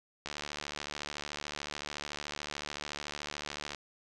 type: click train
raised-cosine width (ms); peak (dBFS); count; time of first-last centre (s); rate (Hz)
0.2; -20; 258; 0.26-3.747; 73.7
effects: resampled to 22050 Hz